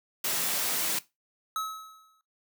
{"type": "noise", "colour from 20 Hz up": "white", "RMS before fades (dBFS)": -29, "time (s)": [0.24, 0.99], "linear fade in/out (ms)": 5}
{"type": "tone with exponential decay", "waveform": "square", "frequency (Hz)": 1288, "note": "E6", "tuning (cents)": -41, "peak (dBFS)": -28, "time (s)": [1.56, 2.21], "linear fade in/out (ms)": 1, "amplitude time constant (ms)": 140}
{"effects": ["noise-tail reverb RT60 0.2 s tail -17 dB re dry", "high-pass 150 Hz 12 dB/octave"]}